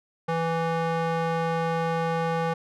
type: tone with band-pass filter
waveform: square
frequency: 165.2 Hz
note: E3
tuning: 4 cents sharp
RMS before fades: -26 dBFS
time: 0.28-2.54 s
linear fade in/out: 10 ms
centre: 810 Hz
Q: 0.91
effects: none